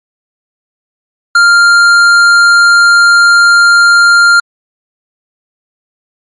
sine tone with tanh clipping, 1396.9 Hz, F6, in tune, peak -4 dBFS, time 1.35-4.4 s, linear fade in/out 5 ms, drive 12 dB, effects MP3 48 kbps

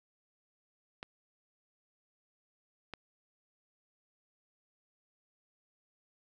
clicks, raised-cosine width 0.3 ms, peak -25 dBFS, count 2, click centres 1.029 / 2.937 s, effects none

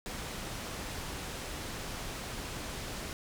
pink low-pass noise, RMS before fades -40 dBFS, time 0.06-3.13 s, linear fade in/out 0 ms, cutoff 10000 Hz, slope 12 dB/octave, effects none

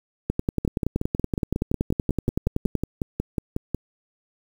two click trains, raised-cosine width 3 ms, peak -11 / -9 dBFS, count 18 / 27, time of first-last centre 0.65-3.747 / 0.3-2.753 s, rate 5.49 / 10.6 Hz, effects 7-bit

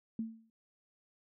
sine tone with exponential decay, 224.4 Hz, A3, 34 cents sharp, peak -31 dBFS, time 0.19-0.5 s, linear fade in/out 2 ms, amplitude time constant 67 ms, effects none

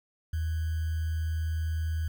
sine tone with sample-and-hold, 80.1 Hz, E2, 49 cents flat, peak -27 dBFS, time 0.33-2.08 s, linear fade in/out 5 ms, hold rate 1575 Hz, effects none

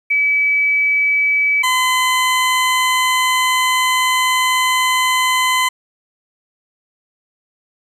sine / 20% pulse tone pair in turn, 2291 / 1020.5 Hz, D7 / C6, -44 / -44 cents, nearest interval octave + major second, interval 1400 cents, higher first, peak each -12 / -8 dBFS, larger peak second, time 0.1-1.63 / 1.63-5.69 s, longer second, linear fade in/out 10 ms, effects low-pass 12000 Hz 12 dB/octave + 8-bit

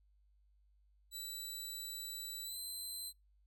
15% pulse tone with pitch glide, 3955 to 4073 Hz, B7 to C8, +2 to -47 cents, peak -36 dBFS, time 1.11-3.13 s, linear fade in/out 50 ms, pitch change +51 cents, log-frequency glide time 2.44-2.58 s, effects noise-tail reverb RT60 0.2 s tail -26 dB re dry + added 50 Hz sine -67 dBFS peak until 3.46 s

